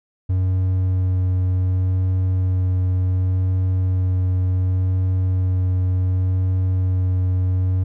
triangle tone with vibrato, 92.5 Hz, F#2, in tune, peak -14 dBFS, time 0.29-7.84 s, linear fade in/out 10 ms, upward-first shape sine, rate 0.68 Hz, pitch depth 10 cents each way, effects none

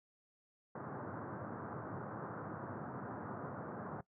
pink band-pass noise, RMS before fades -45 dBFS, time 0.75-4.01 s, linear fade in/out 5 ms, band 100 to 1500 Hz, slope 48 dB/octave, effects noise-tail reverb RT60 0.1 s tail -19 dB re dry

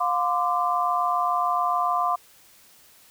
sine tone cluster, 710 / 1031 / 1178 Hz, F5 / C6 / D6, +28 / -26 / +5 cents, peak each -25 dBFS, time 0-2.16 s, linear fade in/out 10 ms, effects white hiss -54 dBFS RMS until 3.1 s

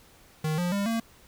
square tone with pitch steps, 155.56 / 176.64 / 200.6 / 227.8 Hz, D#3 / F3 / G3 / A#3, 0 / +20 / +40 / -40 cents, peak -26 dBFS, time 0.44-1 s, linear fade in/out 5 ms, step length 140 ms, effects pink hiss -56 dBFS RMS until 1.27 s

